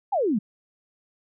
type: exponential sweep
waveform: sine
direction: down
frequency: 873 to 188.5 Hz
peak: -20 dBFS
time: 0.12-0.39 s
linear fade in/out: 10 ms
effects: none